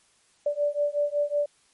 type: beating tone pair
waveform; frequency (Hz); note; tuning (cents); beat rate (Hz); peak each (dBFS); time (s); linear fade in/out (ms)
sine; 581 / 586.4; D5 / D5; -19 / -3; 5.4; -26; 0.46-1.46; 5
effects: white hiss -63 dBFS RMS until 1.73 s + MP3 48 kbps